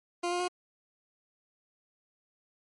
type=tone with pitch steps; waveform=20% pulse; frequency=349.2 / 354.1 / 359 Hz; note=F4 / F4 / F4; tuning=0 / +24 / +48 cents; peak=-24 dBFS; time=0.23-0.482 s; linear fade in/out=10 ms; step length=84 ms; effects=MP3 48 kbps